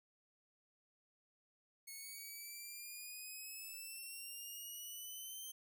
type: exponential sweep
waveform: 5% pulse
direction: up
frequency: 2186 to 3136 Hz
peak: -39 dBFS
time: 1.87-5.52 s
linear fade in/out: 10 ms
effects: none